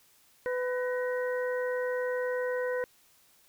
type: harmonic tone with a mistuned harmonic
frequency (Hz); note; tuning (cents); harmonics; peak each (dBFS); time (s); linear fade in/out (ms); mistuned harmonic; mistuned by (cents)
500; B4; +21; 1 / 2 / 3 / 4; -29 / -41 / -39 / -40; 0.46-2.84; 0; 4; -100
effects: white hiss -63 dBFS RMS until 3.48 s